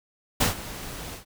pink noise with ADSR envelope, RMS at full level -19 dBFS, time 0.4-1.25 s, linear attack 11 ms, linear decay 130 ms, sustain -18 dB, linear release 120 ms, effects none

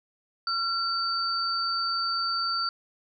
sine tone pair together, 1365 / 4588 Hz, F6 / D8, -40 / -41 cents, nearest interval octave + major sixth, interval 2099 cents, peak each -28 dBFS, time 0.47-2.69 s, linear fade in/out 2 ms, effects none

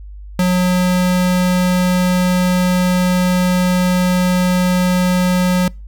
square tone, 181.3 Hz, F#3, 35 cents flat, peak -12 dBFS, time 0.39-5.68 s, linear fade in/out 2 ms, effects noise-tail reverb RT60 0.3 s tail -26 dB re dry + added 50 Hz sine -30 dBFS peak until 5.87 s

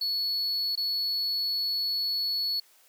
triangle tone with dropouts, 4400 Hz, C#8, 14 cents flat, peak -25 dBFS, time 0.01-2.6 s, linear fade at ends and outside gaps 5 ms, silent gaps 0.755-0.774 s, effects white hiss -60 dBFS RMS until 2.88 s + high-pass 400 Hz 12 dB/octave

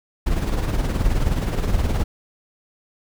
brown noise with tremolo, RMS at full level -18 dBFS, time 0.26-2.04 s, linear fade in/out 10 ms, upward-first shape sine, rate 19 Hz, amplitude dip 55%, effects none

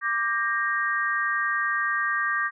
sine chord, G minor, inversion second, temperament equal with one note detuned, 1174.7 / 1595.4 / 1864.7 Hz, D6 / G6 / Bb6, 0 / +30 / 0 cents, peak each -27 dBFS, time 0.01-2.51 s, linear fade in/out 50 ms, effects none

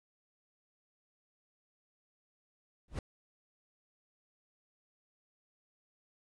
brown noise with exponential growth, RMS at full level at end -29 dBFS, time 2.88-2.99 s, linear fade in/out 2 ms, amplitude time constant 23 ms, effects resampled to 24000 Hz

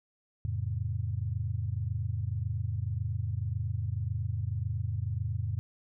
sine chord, F augmented, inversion none, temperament just, 87.31 / 109.13 / 136.42 Hz, F2 / A2 / C#3, 0 / -14 / -27 cents, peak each -34 / -32 / -38 dBFS, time 0.45-5.59 s, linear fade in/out 0 ms, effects none

